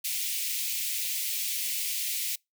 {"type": "high-pass noise", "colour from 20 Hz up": "white", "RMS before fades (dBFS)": -31, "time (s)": [0.04, 2.36], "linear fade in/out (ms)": 10, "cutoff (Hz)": 2100, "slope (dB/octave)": 48, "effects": ["noise-tail reverb RT60 0.2 s tail -26 dB re dry"]}